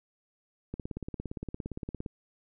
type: click train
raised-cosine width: 3 ms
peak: -23 dBFS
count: 24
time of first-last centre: 0.74-2.062 s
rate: 17.4 Hz
effects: none